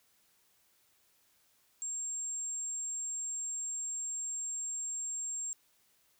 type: tone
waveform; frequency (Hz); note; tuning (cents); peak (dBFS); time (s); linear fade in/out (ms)
sine; 7459; A#8; 0; -35; 1.82-5.53; 0
effects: white hiss -70 dBFS RMS until 6.19 s